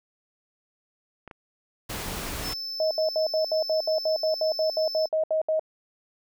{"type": "clicks", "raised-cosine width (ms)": 0.5, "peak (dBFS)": -27, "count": 2, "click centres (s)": [1.277, 1.312]}
{"type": "noise", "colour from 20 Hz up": "pink", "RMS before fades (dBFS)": -33, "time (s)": [1.89, 2.54], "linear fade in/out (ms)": 10}
{"type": "tone", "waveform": "triangle", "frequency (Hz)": 5274, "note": "E8", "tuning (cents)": 0, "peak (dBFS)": -30, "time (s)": [2.42, 5.09], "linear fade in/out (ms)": 50}
{"type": "tone bursts", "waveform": "sine", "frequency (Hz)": 630, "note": "D#5", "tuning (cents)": 21, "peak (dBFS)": -21, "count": 16, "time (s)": [2.8, 5.595], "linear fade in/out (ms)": 2, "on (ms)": 110, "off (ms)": 69}
{"effects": []}